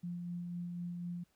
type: tone with tremolo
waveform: sine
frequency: 174.61 Hz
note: F3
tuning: in tune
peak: -37 dBFS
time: 0.03-1.24 s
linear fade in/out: 10 ms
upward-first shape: sine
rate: 4 Hz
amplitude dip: 25%
effects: pink hiss -75 dBFS RMS until 1.35 s